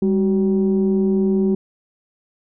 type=tone pair together; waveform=sine; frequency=199.66 / 376.9 Hz; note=G3 / F#4; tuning=+32 / +32 cents; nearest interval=major seventh; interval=1100 cents; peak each=-15 / -18 dBFS; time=0.02-1.55 s; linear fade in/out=5 ms; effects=tanh soft clip ceiling -9 dBFS